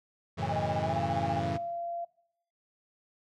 sawtooth chord, F# minor seventh, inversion none, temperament equal, 92.5 / 110 / 138.59 / 164.81 Hz, F#2 / A2 / C#3 / E3, 0 / 0 / 0 / 0 cents, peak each -33 dBFS, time 0.37-1.58 s, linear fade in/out 20 ms
sine tone bursts, 810 Hz, G#5, 43 cents flat, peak -29 dBFS, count 15, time 0.42-1.402 s, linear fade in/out 10 ms, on 44 ms, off 23 ms
sine tone with pitch glide, 622.3 to 686.5 Hz, D#5 to F5, 0 to -30 cents, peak -33 dBFS, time 0.51-2.05 s, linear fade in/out 10 ms, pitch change +170 cents, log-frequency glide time 0.81-0.98 s
effects noise-tail reverb RT60 0.8 s tail -21 dB re dry + low-pass 5000 Hz 12 dB/octave

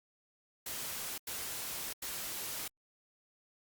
white noise bursts at uneven times, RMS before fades -40 dBFS, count 3, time 0.66-1.18 / 1.27-1.93 / 2.02-2.68 s, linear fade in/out 5 ms, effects Opus 48 kbps

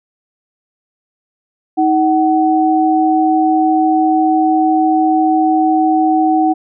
sine tone pair together, 316.1 / 751 Hz, D#4 / F#5, +27 / +26 cents, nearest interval octave + minor third, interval 1499 cents, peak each -12 dBFS, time 1.77-6.54 s, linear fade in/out 20 ms, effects none

